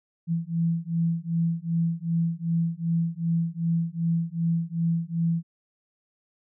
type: beating tone pair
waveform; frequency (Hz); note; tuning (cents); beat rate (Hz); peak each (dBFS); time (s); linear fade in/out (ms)
sine; 165.6 / 168.2; E3 / E3; +8 / +35; 2.6; -26; 0.27-5.43; 50
effects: none